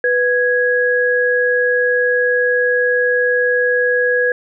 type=tone pair together; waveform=sine; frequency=493.9 / 1660 Hz; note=B4 / G#6; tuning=0 / -1 cents; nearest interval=octave + major sixth; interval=2099 cents; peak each=-15 dBFS; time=0.04-4.32 s; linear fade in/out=2 ms; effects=none